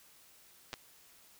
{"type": "clicks", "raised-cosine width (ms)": 0.2, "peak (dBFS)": -22, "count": 2, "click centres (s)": [0.731, 0.739], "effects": ["white hiss -61 dBFS RMS until 1.39 s"]}